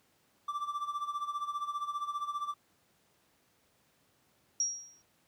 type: tone with tremolo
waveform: triangle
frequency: 1171 Hz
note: D6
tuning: 5 cents flat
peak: -29 dBFS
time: 0.48-2.54 s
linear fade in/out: 5 ms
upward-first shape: sine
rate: 15 Hz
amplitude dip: 75%
type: tone with exponential decay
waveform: sine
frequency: 5660 Hz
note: F8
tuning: 22 cents sharp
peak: -25 dBFS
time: 4.6-5.02 s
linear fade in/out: 2 ms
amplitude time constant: 91 ms
effects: pink hiss -70 dBFS RMS until 5.27 s + high-pass 100 Hz 12 dB/octave